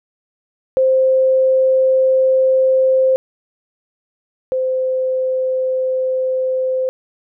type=tone pair in turn; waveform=sine; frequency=523.3 / 517.6 Hz; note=C5 / C5; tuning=0 / -19 cents; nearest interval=unison; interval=19 cents; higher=first; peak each=-10 / -15 dBFS; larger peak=first; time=0.77-3.16 / 4.52-6.89 s; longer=first; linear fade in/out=0 ms; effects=none